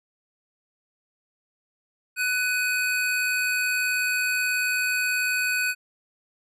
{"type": "tone pair together", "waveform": "square", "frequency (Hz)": [1491.5, 2512], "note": ["F#6", "D#7"], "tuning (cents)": [13, 16], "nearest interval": "major sixth", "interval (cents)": 903, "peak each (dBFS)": -26, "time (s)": [2.16, 5.75], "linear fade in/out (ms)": 50, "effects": ["resampled to 32000 Hz"]}